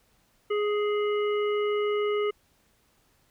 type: harmonic tone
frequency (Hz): 416.7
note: G#4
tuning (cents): +6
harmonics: 1 / 3 / 5 / 7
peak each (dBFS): -24 / -34 / -38 / -41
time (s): 0.5-2.31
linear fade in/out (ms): 10
effects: pink hiss -66 dBFS RMS until 3.3 s